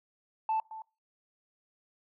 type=tone with echo; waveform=sine; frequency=880 Hz; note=A5; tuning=in tune; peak=-25 dBFS; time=0.49-0.6 s; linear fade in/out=2 ms; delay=220 ms; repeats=1; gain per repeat=-15 dB; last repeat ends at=0.82 s; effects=noise-tail reverb RT60 0.3 s tail -24 dB re dry + tanh soft clip ceiling -24 dBFS